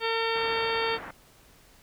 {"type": "harmonic tone", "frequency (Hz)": 454.2, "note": "A#4", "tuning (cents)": -45, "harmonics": [1, 2, 3, 4, 5, 6, 7, 8, 10], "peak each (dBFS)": [-29, -32, -34, -35, -36, -37, -37, -38, -39], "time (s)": [0, 0.99], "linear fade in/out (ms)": 50}
{"type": "low-pass noise", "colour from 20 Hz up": "white", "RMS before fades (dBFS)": -41, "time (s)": [0.35, 1.11], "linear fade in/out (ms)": 5, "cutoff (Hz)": 1900, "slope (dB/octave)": 24}
{"effects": ["pink hiss -57 dBFS RMS until 1.82 s"]}